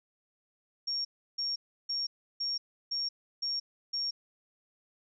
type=tone bursts; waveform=sine; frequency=5540 Hz; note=F8; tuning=15 cents flat; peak=-30 dBFS; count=7; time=0.87-4.11 s; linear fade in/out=10 ms; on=180 ms; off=330 ms; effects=none